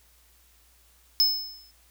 square tone with exponential decay, 5210 Hz, E8, 21 cents flat, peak -16 dBFS, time 1.2-1.71 s, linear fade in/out 0 ms, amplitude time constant 110 ms, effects added 59 Hz sine -61 dBFS peak until 1.9 s + white hiss -61 dBFS RMS until 1.9 s

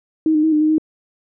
sine tone with pitch steps, 315.7 / 305.4 / 317.6 / 303.1 / 308.9 / 313 Hz, D#4 / D#4 / D#4 / D#4 / D#4 / D#4, +25 / -32 / +36 / -45 / -12 / +10 cents, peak -12 dBFS, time 0.26-0.782 s, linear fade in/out 2 ms, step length 87 ms, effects none

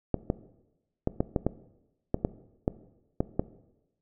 clicks, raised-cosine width 2 ms, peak -11 dBFS, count 11, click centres 0.143 / 0.301 / 1.074 / 1.205 / 1.362 / 1.466 / 2.144 / 2.249 / 2.679 / 3.205 / 3.395 s, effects noise-tail reverb RT60 1.0 s tail -17 dB re dry

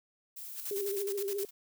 violet noise, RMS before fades -44 dBFS, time 0.36-1.04 s, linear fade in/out 10 ms
blue noise with tremolo, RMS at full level -39 dBFS, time 0.55-1.51 s, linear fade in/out 50 ms, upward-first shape square, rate 9.6 Hz, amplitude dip 80%
sine tone with vibrato, 400 Hz, G4, 35 cents sharp, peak -32 dBFS, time 0.71-1.45 s, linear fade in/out 2 ms, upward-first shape sine, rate 14 Hz, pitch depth 54 cents each way
effects none

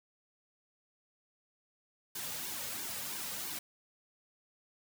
white noise with flanger, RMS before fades -40 dBFS, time 2.15-3.59 s, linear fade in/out 5 ms, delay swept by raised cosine 1.5 to 3 ms, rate 3 Hz, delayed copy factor -0.7, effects none

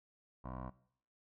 15% pulse tone with low-pass filter, 63.4 Hz, B1, 46 cents sharp, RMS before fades -45 dBFS, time 0.44-0.7 s, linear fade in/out 10 ms, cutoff 1000 Hz, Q 3.8, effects noise-tail reverb RT60 0.6 s tail -18 dB re dry

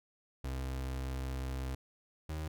35% pulse tone pair in turn, 65.41 / 77.79 Hz, C2 / D#2, 0 / 0 cents, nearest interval minor third, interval 300 cents, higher second, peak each -34 / -35 dBFS, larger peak first, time 0.44-1.75 / 2.29-2.48 s, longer first, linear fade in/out 5 ms, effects none

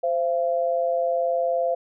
sine tone pair together, 520 / 680.5 Hz, C5 / F5, -11 / -45 cents, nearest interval perfect fourth, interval 466 cents, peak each -23 dBFS, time 0.03-1.75 s, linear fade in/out 10 ms, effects none

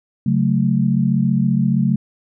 sine chord, F# minor, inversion second, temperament equal, 138.59 / 185 / 220 Hz, C#3 / F#3 / A3, 0 / 0 / 0 cents, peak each -18 dBFS, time 0.26-1.96 s, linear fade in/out 5 ms, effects none

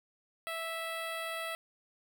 10% pulse tone with notch filter, 657 Hz, E5, 6 cents flat, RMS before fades -38 dBFS, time 0.47-1.55 s, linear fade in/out 0 ms, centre 6100 Hz, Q 0.76, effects none

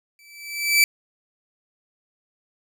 sawtooth tone with exponential growth, 2317 Hz, D7, 24 cents flat, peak -8 dBFS, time 0.19-0.84 s, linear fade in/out 1 ms, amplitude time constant 140 ms, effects none

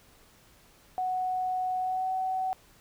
sine tone with pitch glide, 740 to 752.5 Hz, F#5 to F#5, 0 to +29 cents, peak -27 dBFS, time 0.98-2.53 s, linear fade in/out 0 ms, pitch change +29 cents, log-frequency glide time 1.79-2.1 s, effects pink hiss -59 dBFS RMS until 2.8 s

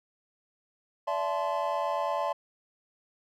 triangle tone cluster, 579 / 668 / 870 / 1041 Hz, D5 / E5 / A5 / C6, -25 / +23 / -20 / -9 cents, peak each -31 dBFS, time 1.07-2.33 s, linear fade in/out 10 ms, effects none

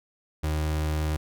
35% pulse tone, 77.1 Hz, D#2, 15 cents flat, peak -23 dBFS, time 0.43-1.17 s, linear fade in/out 10 ms, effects none

